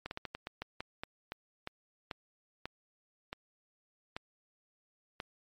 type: slowing click train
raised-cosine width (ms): 0.3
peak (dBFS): -22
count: 16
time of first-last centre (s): 0.06-5.202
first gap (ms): 51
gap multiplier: 1.24
effects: MP3 64 kbps